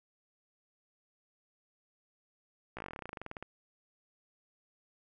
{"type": "slowing click train", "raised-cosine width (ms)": 0.5, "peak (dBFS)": -26, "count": 21, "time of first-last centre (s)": [2.77, 3.426], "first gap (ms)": 16, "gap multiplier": 1.07, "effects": []}